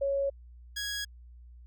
sine / 15% pulse tone pair in turn, 554.4 / 1658.4 Hz, C#5 / G#6, 0 / -3 cents, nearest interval octave + perfect fifth, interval 1897 cents, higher second, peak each -26 dBFS, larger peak neither, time 0.01-0.3 / 0.76-1.05 s, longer neither, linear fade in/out 10 ms, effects added 60 Hz sine -48 dBFS peak until 1.66 s

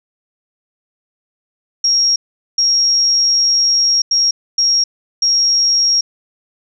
sine tone bursts at uneven times, 5590 Hz, F8, 1 cent sharp, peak -10 dBFS, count 5, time 1.84-2.16 / 2.58-4.02 / 4.11-4.31 / 4.58-4.84 / 5.22-6.01 s, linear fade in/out 5 ms, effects none

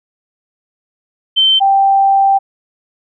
sine tone pair in turn, 3100 / 784.5 Hz, G7 / G5, -20 / +1 cents, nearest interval 2 octaves, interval 2379 cents, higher first, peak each -7 dBFS, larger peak neither, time 1.36-1.6 / 1.6-2.39 s, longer second, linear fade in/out 20 ms, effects none

